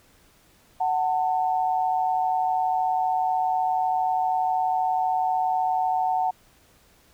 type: tone pair together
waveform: sine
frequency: 743.5 / 896 Hz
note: F#5 / A5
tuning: +8 / +31 cents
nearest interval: minor third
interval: 323 cents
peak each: -22 / -26 dBFS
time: 0.8-6.31 s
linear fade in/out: 10 ms
effects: pink hiss -58 dBFS RMS until 7.13 s